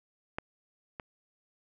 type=clicks; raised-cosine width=0.5 ms; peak=-18 / -24 dBFS; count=2; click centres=0.385 / 0.998 s; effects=none